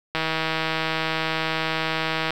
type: click train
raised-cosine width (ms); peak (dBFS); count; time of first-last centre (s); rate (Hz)
0.3; -8; 346; 0.15-2.306; 160
effects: 7-bit